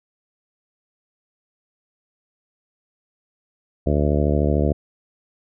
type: harmonic tone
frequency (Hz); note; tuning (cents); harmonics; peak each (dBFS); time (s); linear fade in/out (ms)
73.42; D2; 0; 1 / 2 / 3 / 4 / 5 / 6 / 7 / 8 / 9; -20 / -23 / -25 / -26 / -27 / -28 / -28 / -29 / -30; 3.86-4.73; 10
effects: none